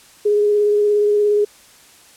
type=tone with vibrato; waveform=sine; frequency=415.3 Hz; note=G#4; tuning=in tune; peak=-12 dBFS; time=0.25-1.45 s; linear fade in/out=10 ms; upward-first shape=triangle; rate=17 Hz; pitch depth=18 cents each way; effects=white hiss -47 dBFS RMS until 2.16 s + low-pass 11000 Hz 12 dB/octave